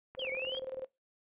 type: click train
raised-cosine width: 0.5 ms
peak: -34 dBFS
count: 5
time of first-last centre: 0.15-0.55 s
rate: 10 Hz
type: tone with tremolo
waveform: sine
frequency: 523.3 Hz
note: C5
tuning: in tune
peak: -35 dBFS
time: 0.17-0.86 s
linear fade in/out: 20 ms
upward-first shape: square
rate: 20 Hz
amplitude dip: 80%
type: linear two-way sweep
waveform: sine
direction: down then up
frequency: 3322 to 2165 to 3322 Hz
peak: -36 dBFS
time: 0.19-0.59 s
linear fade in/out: 5 ms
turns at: 0.3 s
effects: noise-tail reverb RT60 0.2 s tail -21 dB re dry + resampled to 8000 Hz